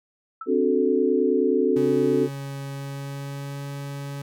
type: tone with exponential decay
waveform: sine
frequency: 1318.5 Hz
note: E6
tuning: in tune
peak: -28 dBFS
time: 0.41-0.51 s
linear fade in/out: 5 ms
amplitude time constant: 20 ms
type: chord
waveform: sine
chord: D dominant seventh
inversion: third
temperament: equal with one note detuned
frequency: 261.6 / 290.6 / 370 / 440 Hz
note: C4 / D4 / F#4 / A4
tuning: 0 / -18 / 0 / 0 cents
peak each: -24 / -26 / -23 / -22 dBFS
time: 0.46-2.29 s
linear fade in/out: 50 ms
type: tone with pitch glide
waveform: 40% pulse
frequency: 138.59 to 140.69 Hz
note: C#3 to C#3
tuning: 0 to +26 cents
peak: -30 dBFS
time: 1.76-4.22 s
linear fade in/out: 5 ms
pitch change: +26 cents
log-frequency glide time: 2.74-3.65 s
effects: none